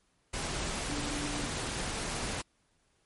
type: tone in noise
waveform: sine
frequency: 291.2 Hz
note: D4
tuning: 15 cents flat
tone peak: -38 dBFS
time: 0.89-1.46 s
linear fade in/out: 10 ms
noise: pink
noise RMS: -35 dBFS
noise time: 0.33-2.42 s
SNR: -6 dB
effects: pink hiss -72 dBFS RMS until 3.05 s + MP3 48 kbps